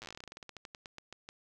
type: slowing click train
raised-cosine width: 0.2 ms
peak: -28 dBFS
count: 25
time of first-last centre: 0.02-1.289 s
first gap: 8 ms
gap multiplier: 1.14
effects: none